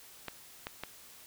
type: clicks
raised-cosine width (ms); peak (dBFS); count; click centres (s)
0.3; -21; 3; 0.283 / 0.669 / 0.836
effects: white hiss -54 dBFS RMS until 1.26 s